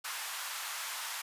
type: high-pass noise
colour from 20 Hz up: pink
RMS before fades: -39 dBFS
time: 0.04-1.22 s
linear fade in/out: 10 ms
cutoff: 920 Hz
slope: 24 dB/octave
effects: resampled to 32000 Hz

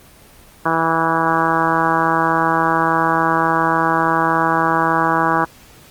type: harmonic tone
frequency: 163.5 Hz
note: E3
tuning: 14 cents flat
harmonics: 1 / 2 / 3 / 4 / 5 / 6 / 7 / 8 / 9 / 10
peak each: -26 / -22 / -26 / -25 / -21 / -20 / -20 / -25 / -23 / -26 dBFS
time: 0.65-5.45 s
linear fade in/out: 10 ms
effects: pink hiss -45 dBFS RMS until 5.9 s + Opus 24 kbps

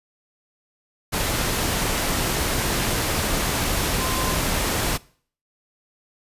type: tone in noise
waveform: sine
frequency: 1036 Hz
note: C6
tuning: 17 cents flat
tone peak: -30 dBFS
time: 3.99-4.38 s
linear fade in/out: 20 ms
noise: pink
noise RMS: -23 dBFS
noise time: 1.12-4.98 s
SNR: -10 dB
effects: noise-tail reverb RT60 0.5 s tail -22 dB re dry + resampled to 32000 Hz

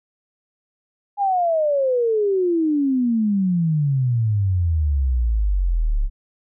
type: exponential sweep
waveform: sine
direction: down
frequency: 826 to 33.4 Hz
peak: -16 dBFS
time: 1.17-6.1 s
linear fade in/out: 50 ms
effects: none

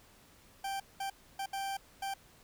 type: tone bursts at uneven times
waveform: 40% pulse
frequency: 784 Hz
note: G5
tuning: in tune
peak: -34 dBFS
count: 5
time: 0.64-0.8 / 1-1.1 / 1.39-1.46 / 1.53-1.77 / 2.02-2.14 s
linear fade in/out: 5 ms
effects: pink hiss -61 dBFS RMS until 2.43 s

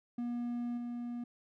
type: tone with level steps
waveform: triangle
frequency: 240 Hz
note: B3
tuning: 49 cents flat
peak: -32 / -35 dBFS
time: 0.18-1.24 s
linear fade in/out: 5 ms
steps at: 0.77 s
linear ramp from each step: 10 ms
effects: none

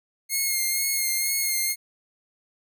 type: tone with vibrato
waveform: 5% pulse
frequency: 2144 Hz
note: C7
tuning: 42 cents sharp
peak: -13 dBFS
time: 0.29-1.76 s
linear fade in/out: 50 ms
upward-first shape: sine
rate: 2.1 Hz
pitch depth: 28 cents each way
effects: none

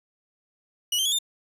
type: tone with pitch steps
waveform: sawtooth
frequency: 2927 / 3137 / 3362 / 3604 Hz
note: F#7 / G7 / G#7 / A7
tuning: -19 / +1 / +20 / +41 cents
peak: -19 dBFS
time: 0.92-1.188 s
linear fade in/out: 5 ms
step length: 67 ms
effects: resampled to 32000 Hz

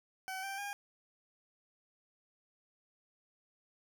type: tone with pitch steps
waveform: 20% pulse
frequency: 759 / 783.5 / 808.8 Hz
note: F#5 / G5 / G#5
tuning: +44 / -1 / -46 cents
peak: -34 dBFS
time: 0.28-0.73 s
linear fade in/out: 0 ms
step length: 150 ms
effects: none

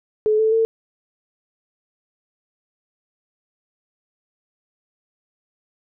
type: tone with pitch steps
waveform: sine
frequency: 429.3 / 439.3 / 449.6 Hz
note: A4 / A4 / A4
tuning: -43 / -3 / +37 cents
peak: -14 dBFS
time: 0.26-0.65 s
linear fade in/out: 0 ms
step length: 130 ms
effects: none

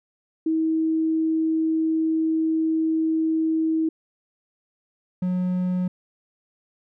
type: tone pair in turn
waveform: sine / triangle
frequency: 320.1 / 181.74 Hz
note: D#4 / F#3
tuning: +49 / -31 cents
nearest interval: minor seventh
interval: 980 cents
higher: first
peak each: -19 dBFS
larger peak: neither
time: 0.46-3.89 / 5.22-5.88 s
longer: first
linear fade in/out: 5 ms
effects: none

